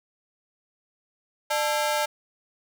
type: ring-modulated tone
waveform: sawtooth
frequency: 739 Hz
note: F#5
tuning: 2 cents flat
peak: -16 dBFS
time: 1.5-2.06 s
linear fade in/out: 10 ms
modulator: 140 Hz
effects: none